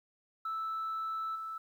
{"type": "tone with level steps", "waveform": "sine", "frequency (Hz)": 1316, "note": "E6", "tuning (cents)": -3, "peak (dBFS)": [-32, -37], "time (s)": [0.45, 1.58], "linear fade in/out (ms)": 5, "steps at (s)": 1.35, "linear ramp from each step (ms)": 10, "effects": ["tanh soft clip ceiling -31 dBFS", "11-bit"]}